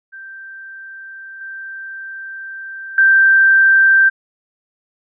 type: tone with level steps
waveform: sine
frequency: 1568 Hz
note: G6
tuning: in tune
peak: -31 / -27 / -7 dBFS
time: 0.12-4.1 s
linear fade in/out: 20 ms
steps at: 1.41 / 2.98 s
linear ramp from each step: 2 ms
effects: none